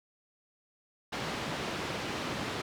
pink band-pass noise, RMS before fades -36 dBFS, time 1.12-2.62 s, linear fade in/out 10 ms, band 130 to 4200 Hz, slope 12 dB/octave, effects none

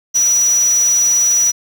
sine tone in noise, 5860 Hz, F#8, 18 cents flat, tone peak -10 dBFS, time 0.14-1.52 s, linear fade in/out 20 ms, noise white, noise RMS -28 dBFS, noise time 0.14-1.52 s, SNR +15 dB, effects none

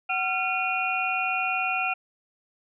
sine tone cluster, 750 / 1371 / 2447 / 2741 Hz, F#5 / F6 / D#7 / F7, +23 / -32 / -29 / -33 cents, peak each -29 / -31 / -28 / -30 dBFS, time 0.09-1.94 s, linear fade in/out 10 ms, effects none

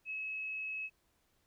sine tone, 2576 Hz, E7, 41 cents flat, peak -37 dBFS, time 0.05-0.9 s, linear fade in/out 50 ms, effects pink hiss -75 dBFS RMS until 1.46 s

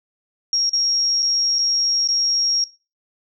sine tone with dropouts, 5588 Hz, F8, in tune, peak -16 dBFS, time 0.53-2.64 s, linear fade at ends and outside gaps 1 ms, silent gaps 0.694-0.732 / 1.223-1.227 / 1.586-1.59 / 2.075-2.087 s, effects noise-tail reverb RT60 0.3 s tail -19 dB re dry

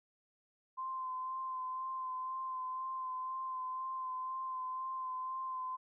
sine tone with vibrato, 1037 Hz, C6, 16 cents flat, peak -37 dBFS, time 0.77-5.77 s, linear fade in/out 20 ms, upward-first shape sine, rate 2 Hz, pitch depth 19 cents each way, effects none

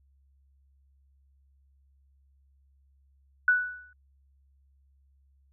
sine tone with exponential decay, 1481 Hz, F#6, 1 cent sharp, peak -16 dBFS, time 3.48-3.93 s, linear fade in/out 2 ms, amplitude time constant 97 ms, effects added 68 Hz sine -61 dBFS peak until 5.52 s

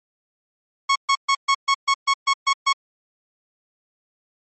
sawtooth tone bursts, 1101 Hz, C#6, 12 cents flat, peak -11 dBFS, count 10, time 0.89-2.73 s, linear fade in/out 10 ms, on 67 ms, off 130 ms, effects low-pass 8000 Hz 12 dB/octave + MP3 32 kbps

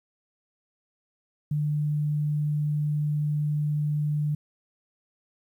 sine tone, 149.1 Hz, D3, 27 cents sharp, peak -23 dBFS, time 1.51-4.35 s, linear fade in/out 5 ms, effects 10-bit

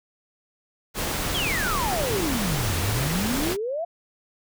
pink noise, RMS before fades -27 dBFS, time 0.94-3.57 s, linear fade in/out 50 ms
sine exponential two-way sweep, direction down then up, 3447 to 82.1 to 703 Hz, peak -25 dBFS, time 1.34-3.85 s, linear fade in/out 10 ms, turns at 2.77 s
effects none

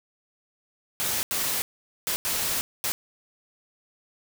white noise bursts at uneven times, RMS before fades -27 dBFS, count 5, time 1-1.23 / 1.31-1.62 / 2.07-2.16 / 2.25-2.61 / 2.84-2.92 s, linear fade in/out 0 ms, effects none

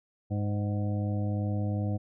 harmonic tone with a mistuned harmonic, 102.7 Hz, G#2, 19 cents flat, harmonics 1 / 2 / 3 / 5 / 6 / 7, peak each -28 / -34 / -38 / -42 / -44 / -45 dBFS, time 0.3-1.98 s, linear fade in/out 20 ms, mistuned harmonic 7, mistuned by +51 cents, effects none

